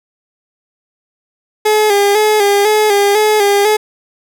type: tone with vibrato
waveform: 30% pulse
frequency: 415.3 Hz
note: G#4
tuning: in tune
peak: -6 dBFS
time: 1.65-3.77 s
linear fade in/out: 10 ms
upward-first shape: square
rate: 2 Hz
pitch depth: 48 cents each way
effects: none